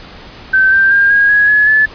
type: tone with pitch steps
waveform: sine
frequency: 1544 / 1573.7 / 1604 / 1634.9 / 1666.3 / 1698.4 / 1731.1 Hz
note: G6 / G6 / G6 / G#6 / G#6 / G#6 / A6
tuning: -27 / +6 / +39 / -28 / +5 / +38 / -29 cents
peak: -6 dBFS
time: 0.53-1.86 s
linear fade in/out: 10 ms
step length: 190 ms
effects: pink hiss -34 dBFS RMS until 1.94 s + resampled to 11025 Hz